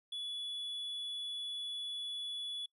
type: tone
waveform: triangle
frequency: 3417 Hz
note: G#7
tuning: 49 cents sharp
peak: -37 dBFS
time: 0.12-2.66 s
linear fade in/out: 5 ms
effects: noise-tail reverb RT60 0.1 s tail -26 dB re dry + resampled to 32000 Hz